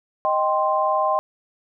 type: chord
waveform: sine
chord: C minor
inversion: first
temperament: equal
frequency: 622.3 / 784 / 1046.5 Hz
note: Eb5 / G5 / C6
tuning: 0 / 0 / 0 cents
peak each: -22 / -23 / -21 dBFS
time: 0.25-1.19 s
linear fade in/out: 0 ms
effects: none